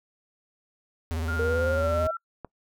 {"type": "tone with vibrato", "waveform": "square", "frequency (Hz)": 81.6, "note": "E2", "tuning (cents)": -17, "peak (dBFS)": -28, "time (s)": [1.11, 2.07], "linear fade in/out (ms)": 0, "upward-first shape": "square", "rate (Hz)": 18, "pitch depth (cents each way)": 66}
{"type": "tone with pitch glide", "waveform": "sine", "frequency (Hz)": [1410, 1351.8], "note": ["F6", "E6"], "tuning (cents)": [16, 43], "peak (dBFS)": -30, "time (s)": [1.28, 2.17], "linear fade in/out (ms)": 5, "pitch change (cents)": -73, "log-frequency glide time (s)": [1.74, 1.88]}
{"type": "exponential sweep", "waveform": "sine", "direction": "up", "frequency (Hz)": [457.4, 646], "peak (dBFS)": -24, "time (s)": [1.39, 2.11], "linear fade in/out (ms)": 5}
{"type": "click", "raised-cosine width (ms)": 1, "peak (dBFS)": -23, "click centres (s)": 2.447}
{"effects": ["noise-tail reverb RT60 0.1 s tail -24 dB re dry"]}